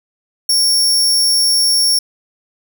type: tone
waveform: sawtooth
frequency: 5490 Hz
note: F8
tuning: 31 cents flat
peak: -8 dBFS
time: 0.49-1.99 s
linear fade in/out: 5 ms
effects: none